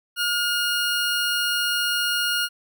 20% pulse tone, 1425 Hz, F6, 34 cents sharp, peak -16 dBFS, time 0.16-2.49 s, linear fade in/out 50 ms, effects none

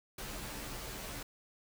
pink noise with comb filter, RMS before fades -43 dBFS, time 0.18-1.23 s, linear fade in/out 5 ms, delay 12 ms, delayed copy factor -0.85, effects none

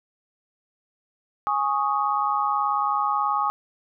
sine chord, Ab suspended fourth, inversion none, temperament just, 830.6 / 1107.5 / 1245.9 Hz, Ab5 / Db6 / Eb6, 0 / -2 / +2 cents, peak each -25 dBFS, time 1.47-3.5 s, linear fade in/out 0 ms, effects none

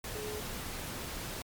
sine tone in noise, 424.1 Hz, G#4, 36 cents sharp, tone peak -39 dBFS, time 0.15-0.4 s, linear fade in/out 2 ms, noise pink, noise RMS -40 dBFS, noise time 0.04-1.42 s, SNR -2 dB, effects MP3 96 kbps

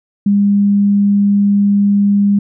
sine tone, 202 Hz, G#3, 48 cents flat, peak -8 dBFS, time 0.26-2.39 s, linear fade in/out 5 ms, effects none

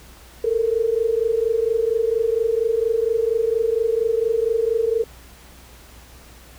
sine tone pair together, 441.9 / 466.2 Hz, A4 / A#4, +7 / 0 cents, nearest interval minor second, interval 93 cents, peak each -20 dBFS, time 0.44-5.04 s, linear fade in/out 5 ms, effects added 60 Hz sine -46 dBFS peak until 6.58 s + pink hiss -47 dBFS RMS until 6.58 s

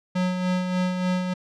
square tone with tremolo, 182.5 Hz, F#3, 24 cents flat, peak -21 dBFS, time 0.15-1.34 s, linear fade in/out 10 ms, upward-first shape sine, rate 3.4 Hz, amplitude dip 45%, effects low-pass 5000 Hz 12 dB/octave

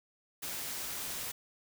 white noise, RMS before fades -39 dBFS, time 0.42-1.32 s, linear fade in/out 10 ms, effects none

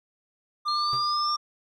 triangle tone, 1196 Hz, D6, 31 cents sharp, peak -23 dBFS, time 0.65-1.37 s, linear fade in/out 20 ms
sine exponential sweep, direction up, 4186 to 5550 Hz, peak -28 dBFS, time 0.68-1.36 s, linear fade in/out 2 ms
45% pulse tone with exponential decay, 131.4 Hz, C3, 8 cents sharp, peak -33 dBFS, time 0.93-1.1 s, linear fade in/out 0 ms, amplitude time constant 36 ms
effects none

